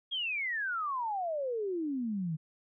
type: exponential sweep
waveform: sine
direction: down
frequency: 3322 to 151.2 Hz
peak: -31 dBFS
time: 0.11-2.37 s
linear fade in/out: 20 ms
effects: none